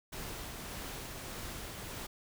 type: noise with tremolo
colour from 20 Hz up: pink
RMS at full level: -42 dBFS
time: 0.12-2.07 s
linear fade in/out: 10 ms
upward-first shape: triangle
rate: 1.7 Hz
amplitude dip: 25%
effects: none

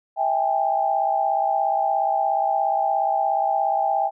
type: tone cluster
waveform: sine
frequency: 651 / 793 / 850 Hz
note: E5 / G5 / G#5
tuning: -22 / +20 / +40 cents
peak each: -25 / -20 / -27 dBFS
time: 0.16-4.11 s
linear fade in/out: 50 ms
effects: none

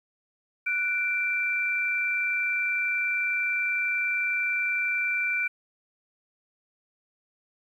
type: tone pair together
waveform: sine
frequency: 1480 / 2349 Hz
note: F#6 / D7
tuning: 0 / 0 cents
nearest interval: minor sixth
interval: 800 cents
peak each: -30 / -25 dBFS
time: 0.66-5.48 s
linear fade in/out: 10 ms
effects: 10-bit

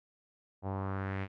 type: tone with low-pass filter sweep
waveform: sawtooth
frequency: 96.7 Hz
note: G2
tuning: 23 cents flat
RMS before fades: -36 dBFS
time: 0.62-1.28 s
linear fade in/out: 50 ms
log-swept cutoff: 770 to 2400 Hz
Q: 2.5
effects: none

